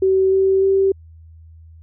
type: tone with pitch steps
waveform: sine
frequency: 381.1 / 384.4 / 387.8 Hz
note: G4 / G4 / G4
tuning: -49 / -34 / -19 cents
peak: -12 dBFS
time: 0.02-0.92 s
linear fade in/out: 5 ms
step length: 300 ms
effects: added 81 Hz sine -40 dBFS peak until 1.82 s